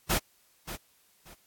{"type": "noise with echo", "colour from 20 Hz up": "pink", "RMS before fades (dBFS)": -26, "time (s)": [0.09, 0.19], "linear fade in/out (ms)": 20, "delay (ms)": 580, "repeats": 2, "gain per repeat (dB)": -12, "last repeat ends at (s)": 1.35, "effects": ["white hiss -65 dBFS RMS until 1.46 s", "AAC 64 kbps"]}